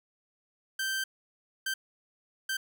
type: tone bursts at uneven times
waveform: sawtooth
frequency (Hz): 1560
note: G6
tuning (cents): -9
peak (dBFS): -26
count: 3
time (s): 0.79-1.04 / 1.66-1.74 / 2.49-2.57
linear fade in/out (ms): 5
effects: none